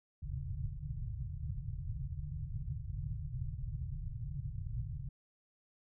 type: low-pass noise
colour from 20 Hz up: white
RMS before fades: -40 dBFS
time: 0.22-5.09 s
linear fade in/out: 5 ms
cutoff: 150 Hz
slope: 96 dB/octave
effects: none